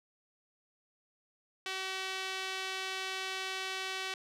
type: tone with band-pass filter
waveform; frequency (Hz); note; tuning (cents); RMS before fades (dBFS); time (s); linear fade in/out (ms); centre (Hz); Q
sawtooth; 379.6; F#4; +44; -38; 1.66-4.14; 2; 3100; 1.1
effects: none